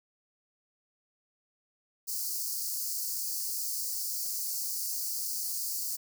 white high-pass noise, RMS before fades -34 dBFS, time 2.07-5.97 s, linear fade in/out 20 ms, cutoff 4400 Hz, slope 96 dB/octave, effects none

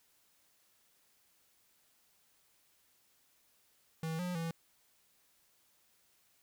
square tone with pitch steps, 161.3 / 179.1 / 165.3 Hz, E3 / F3 / E3, -37 / +44 / +5 cents, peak -36 dBFS, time 4.03-4.51 s, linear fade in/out 2 ms, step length 160 ms, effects white hiss -71 dBFS RMS until 6.42 s

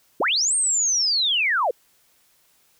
sine linear two-way sweep, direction up then down, 201.6 to 8740 to 429 Hz, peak -18 dBFS, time 0.2-1.71 s, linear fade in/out 5 ms, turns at 0.55 s, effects white hiss -61 dBFS RMS until 2.79 s

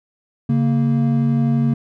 triangle tone pair together, 139.05 / 230.9 Hz, C#3 / A#3, +6 / -16 cents, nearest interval major sixth, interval 878 cents, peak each -15 dBFS, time 0.49-1.74 s, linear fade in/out 5 ms, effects none

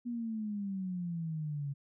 sine exponential sweep, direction down, 243.4 to 138.59 Hz, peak -34 dBFS, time 0.05-1.74 s, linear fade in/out 20 ms, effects none

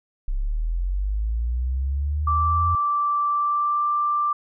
sine linear sweep, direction up, 32.11 to 87.31 Hz, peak -21 dBFS, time 0.28-2.75 s, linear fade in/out 0 ms
sine tone with pitch glide, 1169 to 1179.9 Hz, D6 to D6, -8 to +8 cents, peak -19 dBFS, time 2.27-4.33 s, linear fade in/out 5 ms, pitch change +16 cents, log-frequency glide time 3.29-3.85 s
effects none

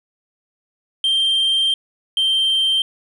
sine tone pair in turn, 3161 / 3141 Hz, G7 / G7, +14 / +3 cents, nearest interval unison, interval 11 cents, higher first, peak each -12 dBFS, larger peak neither, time 1.04-1.74 / 2.17-2.82 s, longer first, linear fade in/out 2 ms, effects tanh soft clip ceiling -13 dBFS + 9-bit

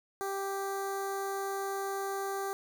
15% pulse tone with notch filter, 392 Hz, G4, in tune, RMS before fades -35 dBFS, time 0.21-2.53 s, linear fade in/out 0 ms, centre 3000 Hz, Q 0.57, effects none

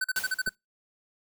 square tone bursts, 1518 Hz, F#6, 44 cents sharp, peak -26 dBFS, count 7, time 0.01-0.493 s, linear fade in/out 5 ms, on 33 ms, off 42 ms
white noise with exponential decay, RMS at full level -32 dBFS, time 0.16-0.55 s, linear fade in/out 1 ms, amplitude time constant 84 ms
clicks, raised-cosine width 2 ms, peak -27 dBFS, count 2, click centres 0.474 / 0.479 s
effects noise-tail reverb RT60 0.2 s tail -26 dB re dry

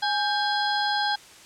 harmonic tone with a mistuned harmonic, 830.6 Hz, G#5, in tune, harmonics 1 / 2 / 4 / 5 / 6, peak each -25 / -28 / -31 / -32 / -33 dBFS, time 0.02-1.16 s, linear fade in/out 10 ms, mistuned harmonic 2, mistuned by -89 cents, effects white hiss -48 dBFS RMS until 1.45 s + low-pass 8000 Hz 12 dB/octave

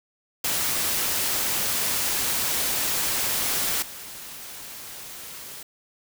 white noise with level steps, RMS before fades -25 / -39 dBFS, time 0.44-5.63 s, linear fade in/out 5 ms, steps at 3.82 s, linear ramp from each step 5 ms, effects none

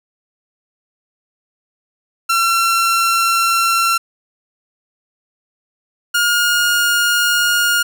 sawtooth tone pair in turn, 1357 / 1424.9 Hz, E6 / F6, +50 / +34 cents, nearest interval minor second, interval 84 cents, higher second, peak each -9 / -9 dBFS, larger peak neither, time 2.29-3.98 / 6.14-7.83 s, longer neither, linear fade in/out 10 ms, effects none

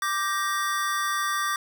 square chord, G minor, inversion second, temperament just, 1176 / 1568 / 1881.6 Hz, D6 / G6 / Bb6, +2 / 0 / +16 cents, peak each -27 / -32 / -32 dBFS, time 0.02-1.56 s, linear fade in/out 2 ms, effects none

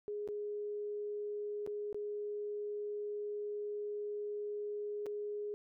sine tone with dropouts, 415.3 Hz, G#4, in tune, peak -37 dBFS, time 0.08-5.54 s, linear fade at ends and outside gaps 0 ms, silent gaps 0.276-0.287 / 1.664-1.674 / 1.928-1.945 / 5.06-5.065 s, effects none

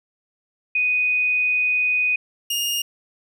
sine / sawtooth tone pair in turn, 2489 / 2837 Hz, D#7 / F7, 0 / +27 cents, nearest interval major second, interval 227 cents, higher second, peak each -17 / -18 dBFS, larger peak first, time 0.75-2.16 / 2.5-2.82 s, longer first, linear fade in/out 5 ms, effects none

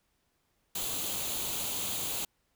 white noise with comb filter, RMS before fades -34 dBFS, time 0.75-2.25 s, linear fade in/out 5 ms, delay 0.28 ms, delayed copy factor +0.6, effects pink hiss -75 dBFS RMS until 2.55 s

